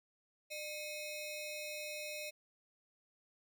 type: ring-modulated tone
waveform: sawtooth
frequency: 1567 Hz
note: G6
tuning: 1 cent flat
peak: -35 dBFS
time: 0.5-2.31 s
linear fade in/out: 20 ms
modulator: 965 Hz
effects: none